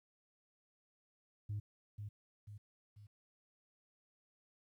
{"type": "tone with echo", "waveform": "sine", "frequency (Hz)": 103.83, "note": "G#2", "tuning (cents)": 0, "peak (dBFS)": -36, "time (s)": [1.49, 1.6], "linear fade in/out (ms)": 10, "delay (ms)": 490, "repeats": 3, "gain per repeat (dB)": -6, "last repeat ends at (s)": 3.07, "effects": ["tanh soft clip ceiling -35 dBFS", "13-bit"]}